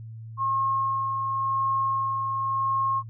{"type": "tone with tremolo", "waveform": "sine", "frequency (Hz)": 1078, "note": "C#6", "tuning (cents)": -49, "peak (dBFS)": -22, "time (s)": [0.37, 3.03], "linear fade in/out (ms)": 50, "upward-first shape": "sine", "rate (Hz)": 0.92, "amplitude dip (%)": 35, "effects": ["noise-tail reverb RT60 0.1 s tail -21 dB re dry", "added 112 Hz sine -37 dBFS peak until 3.09 s"]}